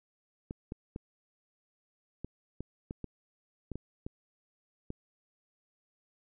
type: clicks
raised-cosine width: 3 ms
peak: -25 dBFS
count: 11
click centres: 0.509 / 0.721 / 0.961 / 2.246 / 2.606 / 2.909 / 3.043 / 3.717 / 3.756 / 4.065 / 4.904 s
effects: none